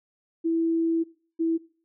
sine tone pair in turn, 329.6 / 328.2 Hz, E4 / E4, 0 / -8 cents, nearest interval unison, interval 8 cents, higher first, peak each -21 dBFS, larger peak neither, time 0.44-1.04 / 1.39-1.58 s, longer first, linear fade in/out 20 ms, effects noise-tail reverb RT60 0.4 s tail -19 dB re dry

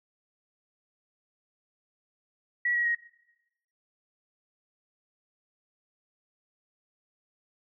sine tone with pitch steps, 1933 / 1908.6 / 1884.5 Hz, B6 / A#6 / A#6, -38 / +40 / +18 cents, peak -24 dBFS, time 2.65-2.95 s, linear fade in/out 5 ms, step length 100 ms, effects noise-tail reverb RT60 0.9 s tail -21 dB re dry

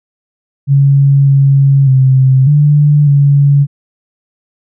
sine tone with pitch steps, 139.2 / 138 / 131.8 / 147.2 / 141.7 Hz, C#3 / C#3 / C3 / D3 / C#3, +8 / -7 / +13 / +4 / +38 cents, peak -4 dBFS, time 0.67-3.67 s, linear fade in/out 50 ms, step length 600 ms, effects none

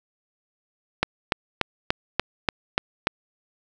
click train, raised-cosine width 0.3 ms, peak -3 dBFS, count 8, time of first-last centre 1.03-3.071 s, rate 3.43 Hz, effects none

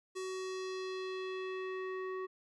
square tone with low-pass filter sweep, 375 Hz, F#4, 23 cents sharp, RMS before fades -40 dBFS, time 0.15-2.27 s, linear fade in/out 20 ms, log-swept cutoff 8000 to 1500 Hz, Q 1.6, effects none

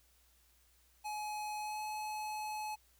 square tone with pitch glide, 845 to 853.8 Hz, G#5 to G#5, +30 to +48 cents, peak -39 dBFS, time 1.04-2.76 s, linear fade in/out 20 ms, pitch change +18 cents, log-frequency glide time 1.59-1.81 s, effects added 60 Hz sine -70 dBFS peak until 2.99 s + white hiss -70 dBFS RMS until 2.99 s

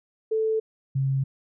sine tone pair in turn, 440 / 135.11 Hz, A4 / C#3, 0 / -44 cents, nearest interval octave + minor sixth, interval 2044 cents, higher first, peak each -21 dBFS, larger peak neither, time 0.31-0.6 / 0.95-1.24 s, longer neither, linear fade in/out 10 ms, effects none

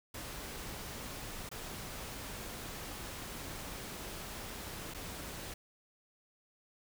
pink noise with dropouts, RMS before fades -44 dBFS, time 0.14-5.54 s, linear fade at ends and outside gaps 5 ms, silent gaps 1.491-1.514 / 4.939-4.945 s, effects none

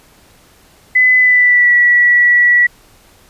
sine tone with pitch glide, 2011 to 1942.5 Hz, B6 to B6, +31 to -29 cents, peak -6 dBFS, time 0.95-2.67 s, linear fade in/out 10 ms, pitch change -60 cents, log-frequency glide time 1.18-1.74 s, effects pink hiss -47 dBFS RMS until 3.29 s + resampled to 32000 Hz

